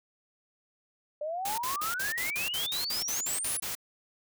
sine exponential sweep, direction up, 583 to 11060 Hz, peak -31 dBFS, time 1.21-3.6 s, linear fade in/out 5 ms
white noise bursts, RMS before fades -35 dBFS, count 13, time 1.45-3.752 s, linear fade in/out 5 ms, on 130 ms, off 51 ms
effects none

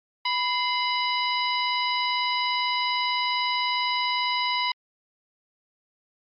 harmonic tone with a mistuned harmonic, 987.8 Hz, B5, in tune, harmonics 1 / 2 / 3 / 4 / 5, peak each -26 / -29 / -31 / -32 / -33 dBFS, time 0.25-4.72 s, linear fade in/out 5 ms, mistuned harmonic 2, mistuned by +87 cents, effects Opus 48 kbps

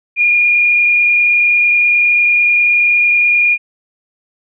sine tone with frequency modulation, 2425 Hz, D#7, 45 cents flat, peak -8 dBFS, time 0.16-3.58 s, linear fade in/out 50 ms, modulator 29.3 Hz, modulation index 1, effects none

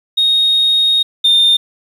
sine tone pair in turn, 3729 / 3623 Hz, A#7 / A7, 0 / +50 cents, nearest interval unison, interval 50 cents, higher first, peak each -8 / -5 dBFS, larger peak second, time 0.17-1.03 / 1.24-1.57 s, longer first, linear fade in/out 10 ms, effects tanh soft clip ceiling -6 dBFS + 7-bit

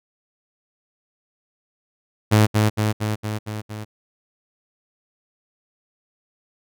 sawtooth tone with echo, 107 Hz, A2, 48 cents flat, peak -8 dBFS, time 2.31-2.47 s, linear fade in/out 20 ms, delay 230 ms, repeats 6, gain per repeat -3 dB, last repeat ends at 3.85 s, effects none

